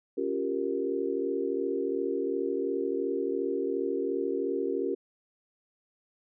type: chord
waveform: sine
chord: G half-diminished seventh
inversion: second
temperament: equal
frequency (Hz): 277.2 / 349.2 / 392 / 466.2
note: Db4 / F4 / G4 / Bb4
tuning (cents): 0 / 0 / 0 / 0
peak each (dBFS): -34 / -34 / -31 / -33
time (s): 0.17-4.95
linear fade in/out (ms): 10
effects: none